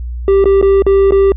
triangle tone with dropouts, 392 Hz, G4, in tune, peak -4 dBFS, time 0.28-1.32 s, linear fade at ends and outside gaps 1 ms, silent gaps 0.442-0.456 / 0.614-0.626 / 0.822-0.865 / 1.108-1.121 s, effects added 60 Hz sine -19 dBFS peak until 1.36 s + resampled to 8000 Hz

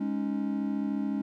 triangle chord, Ab suspended fourth, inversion none, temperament equal, 207.7 / 277.2 / 311.1 Hz, Ab3 / Db4 / Eb4, 0 / 0 / 0 cents, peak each -29 / -29 / -35 dBFS, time 0-1.22 s, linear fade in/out 10 ms, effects none

